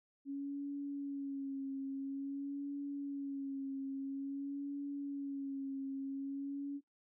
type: tone with vibrato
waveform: sine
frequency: 277.2 Hz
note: C#4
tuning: in tune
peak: -38 dBFS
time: 0.25-6.81 s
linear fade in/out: 50 ms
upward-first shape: sine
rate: 0.49 Hz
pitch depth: 37 cents each way
effects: noise-tail reverb RT60 0.2 s tail -22 dB re dry